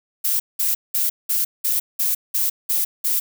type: noise bursts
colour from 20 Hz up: violet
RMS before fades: -20 dBFS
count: 9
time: 0.24-3.2 s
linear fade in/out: 10 ms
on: 160 ms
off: 190 ms
effects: none